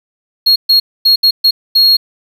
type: tone bursts at uneven times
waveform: triangle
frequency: 4292 Hz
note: C8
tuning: 43 cents sharp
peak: -4 dBFS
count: 6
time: 0.46-0.56 / 0.69-0.8 / 1.05-1.16 / 1.23-1.31 / 1.44-1.51 / 1.75-1.97 s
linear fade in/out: 10 ms
effects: 7-bit